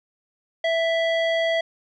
square tone with low-pass filter, 660 Hz, E5, 2 cents sharp, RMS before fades -22 dBFS, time 0.64-1.61 s, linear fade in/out 5 ms, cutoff 2900 Hz, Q 2.2, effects none

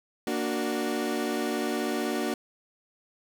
30% pulse chord, Bb augmented, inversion none, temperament equal, 233.1 / 293.7 / 370 Hz, Bb3 / D4 / F#4, 0 / 0 / 0 cents, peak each -29 / -29 / -29 dBFS, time 0.27-2.34 s, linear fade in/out 2 ms, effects none

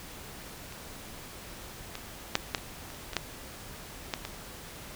clicks, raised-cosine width 0.2 ms, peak -26 / -19 / -6 / -9 / -26 / -28 / -30 / -20 / -9 / -12 / -18 dBFS, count 11, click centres 0.724 / 1.954 / 2.354 / 2.548 / 2.581 / 2.903 / 2.946 / 3.133 / 3.167 / 4.138 / 4.251 s, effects pink hiss -45 dBFS RMS until 4.95 s

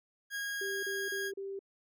40% pulse tone, 1637 Hz, G#6, 25 cents flat, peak -34 dBFS, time 0.3-1.32 s, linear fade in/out 50 ms
sine tone bursts, 392 Hz, G4, in tune, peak -37 dBFS, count 4, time 0.61-1.592 s, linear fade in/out 5 ms, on 220 ms, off 34 ms
effects none

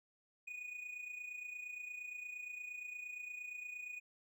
triangle tone with amplitude modulation, 2471 Hz, D#7, 13 cents flat, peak -40 dBFS, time 0.47-4 s, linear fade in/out 10 ms, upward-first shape sine, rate 28.6 Hz, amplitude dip 60%, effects none

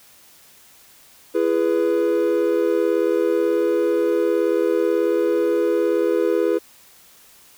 triangle chord, E major, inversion none, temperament equal with one note detuned, 337.3 / 415.3 / 493.9 Hz, E4 / G#4 / B4, +40 / 0 / 0 cents, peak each -19 dBFS, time 1.34-6.59 s, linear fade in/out 20 ms, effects white hiss -50 dBFS RMS until 7.57 s

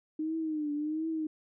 sine tone with vibrato, 307.8 Hz, D#4, 19 cents flat, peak -30 dBFS, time 0.19-1.27 s, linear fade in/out 5 ms, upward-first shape triangle, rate 1.4 Hz, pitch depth 98 cents each way, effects none

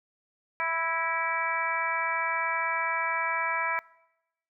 harmonic tone with a mistuned harmonic, 329.5 Hz, E4, 1 cent flat, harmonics 2 / 3 / 4 / 5 / 6 / 7, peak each -37 / -31 / -34 / -34 / -36 / -32 dBFS, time 0.6-3.79 s, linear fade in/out 0 ms, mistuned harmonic 6, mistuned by -25 cents, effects noise-tail reverb RT60 0.9 s tail -22 dB re dry

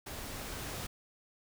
pink noise with level ramp, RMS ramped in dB -43 to -40 dBFS, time 0.06-0.87 s, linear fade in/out 10 ms, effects none

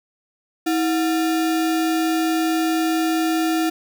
sine tone with sample-and-hold, 322.3 Hz, E4, 39 cents flat, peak -17 dBFS, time 0.66-3.7 s, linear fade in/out 10 ms, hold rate 1050 Hz, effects none

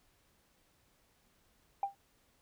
sine tone with exponential decay, 794 Hz, G5, 22 cents sharp, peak -26 dBFS, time 1.83-1.95 s, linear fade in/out 2 ms, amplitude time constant 26 ms, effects tanh soft clip ceiling -23 dBFS + pink hiss -71 dBFS RMS until 2.41 s

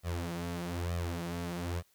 sawtooth tone with flanger, 86.3 Hz, F2, 20 cents flat, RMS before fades -36 dBFS, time 0.03-1.83 s, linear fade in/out 50 ms, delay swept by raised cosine 1.6 to 7.2 ms, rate 1.1 Hz, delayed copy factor +0.85, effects white hiss -69 dBFS RMS until 1.94 s

